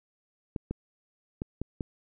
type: clicks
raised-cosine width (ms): 3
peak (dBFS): -19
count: 5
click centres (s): 0.562 / 0.71 / 1.419 / 1.616 / 1.808
effects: none